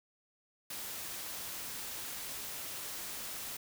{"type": "noise", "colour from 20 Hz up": "white", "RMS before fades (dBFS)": -42, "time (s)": [0.7, 3.57], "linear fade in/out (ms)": 5, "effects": []}